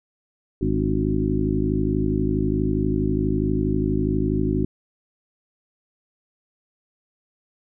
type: harmonic tone with a mistuned harmonic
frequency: 52.3 Hz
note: G#1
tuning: 13 cents sharp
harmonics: 1 / 2 / 3 / 4 / 5 / 6 / 7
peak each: -27 / -27 / -27 / -27 / -27 / -27 / -27 dBFS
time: 0.61-4.65 s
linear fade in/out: 5 ms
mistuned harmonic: 6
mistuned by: -50 cents
effects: none